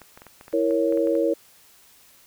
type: clicks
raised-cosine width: 0.5 ms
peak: -28 dBFS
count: 12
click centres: 0.017 / 0.175 / 0.219 / 0.267 / 0.411 / 0.481 / 0.528 / 0.709 / 0.924 / 0.974 / 1.072 / 1.153 s
type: chord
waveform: sine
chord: A# diminished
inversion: second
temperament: equal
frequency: 329.6 / 466.2 / 554.4 Hz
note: E4 / A#4 / C#5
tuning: 0 / 0 / 0 cents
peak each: -23 dBFS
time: 0.53-1.34 s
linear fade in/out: 10 ms
effects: white hiss -54 dBFS RMS until 2.26 s